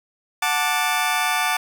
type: chord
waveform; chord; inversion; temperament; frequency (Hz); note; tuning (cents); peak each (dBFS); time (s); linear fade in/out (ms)
20% pulse; D major; first; just; 734.2 / 881 / 1174.7; F#5 / A5 / D6; -14 / +2 / 0; -19; 0.42-1.57; 5
effects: none